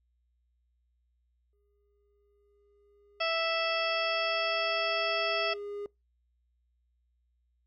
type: tone with exponential growth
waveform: triangle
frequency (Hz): 408.6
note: G#4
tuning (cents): -28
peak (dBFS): -33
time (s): 1.53-5.86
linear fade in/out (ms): 1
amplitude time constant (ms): 940
type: harmonic tone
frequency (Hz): 659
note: E5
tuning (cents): -1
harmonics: 1 / 2 / 3 / 4 / 5 / 7 / 8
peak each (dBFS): -31 / -34 / -38 / -34 / -37 / -41 / -39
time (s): 3.2-5.54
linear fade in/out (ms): 10
effects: noise-tail reverb RT60 0.2 s tail -24 dB re dry + added 60 Hz sine -70 dBFS peak until 7.66 s